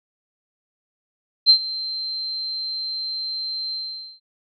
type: tone with ADSR envelope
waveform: sine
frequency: 4125 Hz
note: C8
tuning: 25 cents flat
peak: -7 dBFS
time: 1.46-4.2 s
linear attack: 37 ms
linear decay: 83 ms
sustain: -18 dB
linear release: 470 ms
effects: none